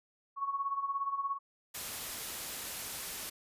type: tone with tremolo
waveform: sine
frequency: 1108.7 Hz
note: C#6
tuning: in tune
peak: -29 dBFS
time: 0.36-1.39 s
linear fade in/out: 50 ms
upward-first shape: sine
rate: 17 Hz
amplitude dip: 70%
type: noise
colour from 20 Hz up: white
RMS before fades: -40 dBFS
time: 1.74-3.3 s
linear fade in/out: 10 ms
effects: resampled to 32000 Hz